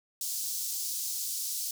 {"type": "high-pass noise", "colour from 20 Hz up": "pink", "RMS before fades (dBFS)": -34, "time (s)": [0.21, 1.71], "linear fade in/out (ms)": 2, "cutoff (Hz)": 5000, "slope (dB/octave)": 24, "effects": []}